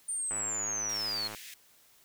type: linear sweep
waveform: sine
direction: down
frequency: 9060 to 4186 Hz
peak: -31 dBFS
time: 0.08-1.28 s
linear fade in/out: 10 ms
type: click train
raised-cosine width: 0.5 ms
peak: -27 dBFS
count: 111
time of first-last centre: 0.31-1.348 s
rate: 106 Hz
type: high-pass noise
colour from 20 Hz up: pink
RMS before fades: -47 dBFS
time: 0.89-1.54 s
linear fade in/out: 2 ms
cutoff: 1800 Hz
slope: 48 dB/octave
effects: white hiss -62 dBFS RMS until 2.04 s